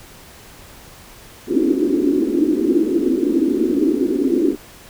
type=band-pass noise; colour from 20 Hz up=white; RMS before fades=-17 dBFS; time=1.47-4.57 s; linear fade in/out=50 ms; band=260 to 360 Hz; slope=48 dB/octave; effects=pink hiss -42 dBFS RMS until 4.89 s